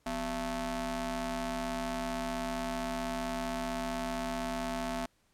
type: ring-modulated tone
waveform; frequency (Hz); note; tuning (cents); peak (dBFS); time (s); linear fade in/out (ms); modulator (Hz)
sawtooth; 212.6; G#3; +41; -26; 0.06-5.06; 5; 463
effects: pink hiss -71 dBFS RMS until 5.33 s + low-pass 12000 Hz 12 dB/octave